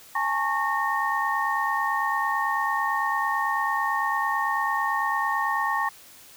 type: tone cluster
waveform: sine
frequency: 822 / 891 / 1101 / 1837 Hz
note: G#5 / A5 / C#6 / A#6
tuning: -18 / +22 / -12 / -26 cents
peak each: -30 / -29 / -26 / -28 dBFS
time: 0.15-5.89 s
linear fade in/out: 5 ms
effects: white hiss -49 dBFS RMS until 6.36 s